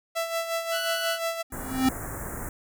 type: tone with tremolo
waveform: sawtooth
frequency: 664 Hz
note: E5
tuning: 12 cents sharp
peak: -21 dBFS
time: 0.15-1.43 s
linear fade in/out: 20 ms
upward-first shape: sine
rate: 5.6 Hz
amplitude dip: 60%
type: tone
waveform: 20% pulse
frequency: 1480 Hz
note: F#6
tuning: in tune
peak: -24 dBFS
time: 0.71-1.19 s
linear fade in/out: 50 ms
type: tone with exponential growth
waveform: square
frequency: 261.6 Hz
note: C4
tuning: in tune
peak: -17 dBFS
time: 1.5-1.89 s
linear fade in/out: 5 ms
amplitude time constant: 84 ms
type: band-stop noise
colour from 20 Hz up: pink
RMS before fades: -35 dBFS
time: 1.52-2.49 s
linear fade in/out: 2 ms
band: 1900 to 7100 Hz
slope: 48 dB/octave
effects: none